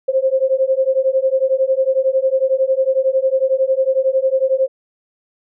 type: beating tone pair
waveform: sine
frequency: 523.3 / 534.3 Hz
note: C5 / C5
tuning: 0 / +36 cents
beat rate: 11 Hz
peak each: -16 dBFS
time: 0.08-4.68 s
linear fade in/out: 10 ms
effects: none